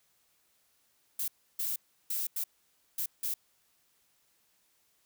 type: noise bursts at uneven times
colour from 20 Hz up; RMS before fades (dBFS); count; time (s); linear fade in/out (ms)
violet; -33; 6; 1.19-1.28 / 1.59-1.76 / 2.1-2.27 / 2.36-2.44 / 2.98-3.06 / 3.23-3.34; 5
effects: white hiss -71 dBFS RMS until 5.05 s